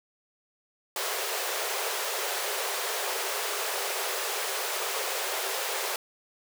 pink high-pass noise, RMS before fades -31 dBFS, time 0.96-5.96 s, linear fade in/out 2 ms, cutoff 380 Hz, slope 96 dB/octave, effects none

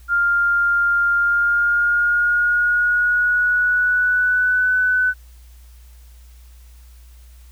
sine tone with pitch glide, 1400 to 1500.5 Hz, F6 to F#6, +4 to +24 cents, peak -14 dBFS, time 0.08-5.14 s, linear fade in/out 50 ms, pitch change +120 cents, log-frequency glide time 1.16-4.73 s, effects added 60 Hz sine -41 dBFS peak until 7.51 s + white hiss -55 dBFS RMS until 7.51 s

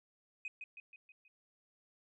sine tone with echo, 2511 Hz, D#7, 15 cents sharp, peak -38 dBFS, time 0.45-0.48 s, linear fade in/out 2 ms, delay 160 ms, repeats 5, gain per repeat -5 dB, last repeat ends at 1.28 s, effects tanh soft clip ceiling -36 dBFS

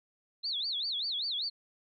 sine tone with vibrato, 3921 Hz, B7, 13 cents flat, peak -31 dBFS, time 0.43-1.5 s, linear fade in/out 20 ms, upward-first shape sine, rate 5.1 Hz, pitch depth 290 cents each way, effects none

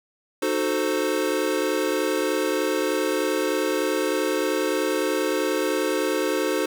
square chord, D# diminished seventh, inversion none, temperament equal with one note detuned, 306.8 / 370 / 440 / 523.3 Hz, D#4 / F#4 / A4 / C5, -24 / 0 / 0 / 0 cents, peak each -28 dBFS, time 0.42-6.66 s, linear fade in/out 5 ms, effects 8-bit

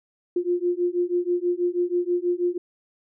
sine beating tone pair, 350 / 356.2 Hz, F4 / F4, +4 / +34 cents, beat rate 6.2 Hz, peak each -24 dBFS, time 0.36-2.58 s, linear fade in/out 5 ms, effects none

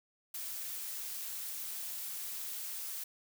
blue noise, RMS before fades -41 dBFS, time 0.34-3.04 s, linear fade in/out 5 ms, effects none

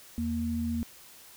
sine tone pair together, 82.27 / 232.9 Hz, E2 / A#3, -3 / -1 cents, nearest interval octave + tritone, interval 1802 cents, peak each -34 / -29 dBFS, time 0.18-0.83 s, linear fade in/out 0 ms, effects white hiss -52 dBFS RMS until 1.36 s

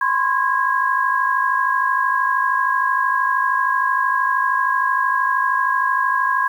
sine tone cluster, 1022 / 1075 / 1643 Hz, C6 / C6 / G#6, -41 / +47 / -19 cents, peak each -20 dBFS, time 0.01-6.48 s, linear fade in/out 5 ms, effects 8-bit

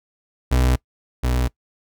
35% pulse tone pair in turn, 63 / 62.1 Hz, B1 / B1, +35 / +10 cents, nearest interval unison, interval 25 cents, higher first, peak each -13 / -16 dBFS, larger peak first, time 0.51-0.76 / 1.23-1.48 s, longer neither, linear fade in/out 10 ms, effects noise-tail reverb RT60 0.1 s tail -22 dB re dry

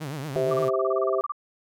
sawtooth tone with vibrato, 144.4 Hz, D3, 29 cents flat, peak -27 dBFS, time 0-0.7 s, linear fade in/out 20 ms, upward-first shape triangle, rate 8.6 Hz, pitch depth 210 cents each way
sine chord, C major, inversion second, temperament just, 392.4 / 523.3 / 654.1 Hz, G4 / C5 / E5, +2 / 0 / -14 cents, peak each -25 / -28 / -26 dBFS, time 0.36-1.21 s, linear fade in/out 0 ms
sine tone bursts, 1174.7 Hz, D6, in tune, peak -26 dBFS, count 15, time 0.51-1.321 s, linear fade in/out 5 ms, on 27 ms, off 29 ms
effects none

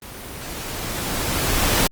pink noise with level ramp, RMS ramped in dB -37 to -17 dBFS, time 0.02-1.87 s, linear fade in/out 2 ms, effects Opus 24 kbps

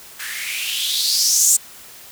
violet noise with band-pass filter sweep, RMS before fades -19 dBFS, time 0.19-1.57 s, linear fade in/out 10 ms, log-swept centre 1600 to 7600 Hz, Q 5.2, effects white hiss -41 dBFS RMS until 2.11 s

